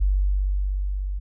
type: tone with level ramp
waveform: sine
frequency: 48.28 Hz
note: G1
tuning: 26 cents flat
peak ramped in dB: -16 to -25 dBFS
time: 0-1.2 s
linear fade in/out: 20 ms
effects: none